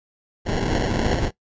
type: noise with sample-and-hold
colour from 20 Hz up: pink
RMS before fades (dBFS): -22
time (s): 0.45-1.31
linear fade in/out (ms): 50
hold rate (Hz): 1225
effects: noise-tail reverb RT60 0.1 s tail -18 dB re dry + resampled to 16000 Hz